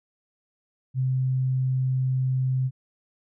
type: tone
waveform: sine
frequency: 130 Hz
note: C3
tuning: 11 cents flat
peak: -21 dBFS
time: 0.94-2.71 s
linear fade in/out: 50 ms
effects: none